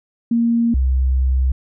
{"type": "tone pair in turn", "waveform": "sine", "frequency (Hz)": [233.1, 64.92], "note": ["A#3", "C2"], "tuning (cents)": [0, -13], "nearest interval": "octave + minor seventh", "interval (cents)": 2213, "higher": "first", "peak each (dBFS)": -13, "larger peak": "neither", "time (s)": [[0.31, 0.74], [0.74, 1.52]], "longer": "second", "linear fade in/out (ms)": 5, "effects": []}